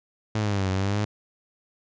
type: exponential two-way sweep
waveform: sawtooth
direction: down then up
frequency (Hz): 110.2 to 93.2 to 106.4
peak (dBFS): -19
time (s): 0.35-1.05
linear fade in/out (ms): 5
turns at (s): 0.7
effects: resampled to 16000 Hz